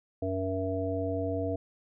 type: harmonic tone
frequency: 94.5 Hz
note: F#2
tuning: 37 cents sharp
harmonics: 1 / 3 / 5 / 7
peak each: -34 / -34 / -34 / -34 dBFS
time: 0.22-1.56 s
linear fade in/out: 5 ms
effects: none